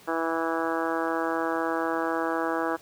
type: harmonic tone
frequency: 164 Hz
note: E3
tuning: 9 cents flat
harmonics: 2 / 3 / 4 / 5 / 6 / 7 / 8 / 9 / 10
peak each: -30 / -32 / -33 / -34 / -35 / -35 / -36 / -37 / -37 dBFS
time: 0.07-2.77 s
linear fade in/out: 20 ms
effects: pink hiss -52 dBFS RMS until 2.81 s + high-pass 100 Hz 12 dB/octave